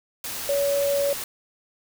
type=tone in noise; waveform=sine; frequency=564 Hz; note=C#5; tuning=30 cents sharp; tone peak=-20 dBFS; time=0.49-1.13 s; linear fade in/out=2 ms; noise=white; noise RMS=-32 dBFS; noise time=0.24-1.24 s; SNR=+9 dB; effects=none